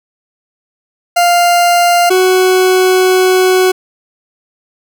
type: tone pair in turn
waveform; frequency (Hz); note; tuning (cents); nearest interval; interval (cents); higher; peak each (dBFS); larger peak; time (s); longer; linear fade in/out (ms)
40% pulse; 698.5 / 371.3; F5 / F#4; 0 / +6; major seventh; 1094; first; -6; neither; 1.16-2.1 / 2.1-3.72; second; 10
effects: none